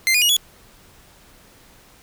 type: tone with pitch steps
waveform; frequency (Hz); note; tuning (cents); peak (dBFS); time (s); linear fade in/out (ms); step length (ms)
sawtooth; 2084 / 2450 / 2880 / 3385; C7 / D#7 / F#7 / G#7; -7 / -27 / -47 / +32; -11; 0.07-0.366; 0; 74
effects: pink hiss -50 dBFS RMS until 2.02 s